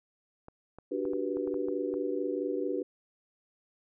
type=clicks; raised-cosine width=1 ms; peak=-32 dBFS; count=9; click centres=0.484 / 0.786 / 1.053 / 1.134 / 1.37 / 1.475 / 1.542 / 1.685 / 1.94 s
type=chord; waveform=sine; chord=G major seventh; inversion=second; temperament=just; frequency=294 / 367.5 / 392 / 490 Hz; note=D4 / F#4 / G4 / B4; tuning=+2 / -12 / 0 / -14 cents; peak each=-35 dBFS; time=0.91-2.83 s; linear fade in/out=10 ms
effects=none